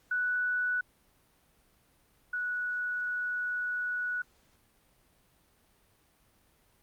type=tone pair in turn; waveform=sine; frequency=1480 / 1470.6 Hz; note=F#6 / F#6; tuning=0 / -11 cents; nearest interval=unison; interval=11 cents; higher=first; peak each=-27 / -30 dBFS; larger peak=first; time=0.11-0.81 / 2.33-4.22 s; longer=second; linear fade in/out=5 ms; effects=pink hiss -67 dBFS RMS until 6.82 s + Opus 48 kbps